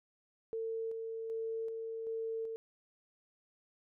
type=tone with tremolo; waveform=sine; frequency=450.1 Hz; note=A4; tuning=39 cents sharp; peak=-35 dBFS; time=0.53-2.56 s; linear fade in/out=0 ms; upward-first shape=square; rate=1.3 Hz; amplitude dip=30%; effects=none